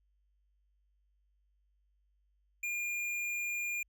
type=tone with tanh clipping; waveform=sine; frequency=2412 Hz; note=D7; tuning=46 cents sharp; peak=-35 dBFS; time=2.63-3.83 s; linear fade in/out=5 ms; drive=16 dB; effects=added 50 Hz sine -70 dBFS peak until 3.88 s